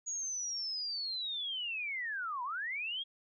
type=linear two-way sweep; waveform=sine; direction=down then up; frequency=6760 to 944 to 3337 Hz; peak=-35 dBFS; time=0.06-3.04 s; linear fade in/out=20 ms; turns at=2.43 s; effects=none